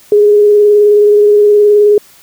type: tone with vibrato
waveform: sine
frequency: 415.3 Hz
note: G#4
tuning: in tune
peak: -3 dBFS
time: 0.12-1.98 s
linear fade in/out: 2 ms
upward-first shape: sine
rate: 19 Hz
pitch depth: 19 cents each way
effects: white hiss -42 dBFS RMS until 2.22 s